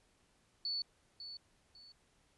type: tone with echo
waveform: sine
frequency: 4455 Hz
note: C#8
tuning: 8 cents sharp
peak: -35 dBFS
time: 0.65-0.82 s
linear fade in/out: 2 ms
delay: 550 ms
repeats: 2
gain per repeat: -10 dB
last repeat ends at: 1.92 s
effects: pink hiss -72 dBFS RMS until 2.37 s + resampled to 24000 Hz